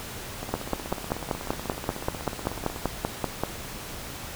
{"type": "two click trains", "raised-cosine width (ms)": 1, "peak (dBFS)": [-10, -20], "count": [16, 39], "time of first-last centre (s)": [[0.54, 3.436], [0.43, 2.761]], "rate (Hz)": [5.18, 16.3], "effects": ["pink hiss -38 dBFS RMS until 4.35 s"]}